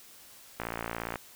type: click train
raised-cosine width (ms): 0.5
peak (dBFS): -18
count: 33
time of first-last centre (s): 0.6-1.157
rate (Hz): 57.4
effects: white hiss -53 dBFS RMS until 1.35 s